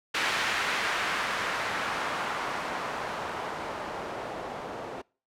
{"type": "noise with low-pass filter sweep", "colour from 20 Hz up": "blue", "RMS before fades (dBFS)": -32, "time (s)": [0.14, 5.02], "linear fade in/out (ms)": 10, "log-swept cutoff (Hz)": [2000, 580], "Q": 1.1, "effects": ["noise-tail reverb RT60 0.4 s tail -26 dB re dry"]}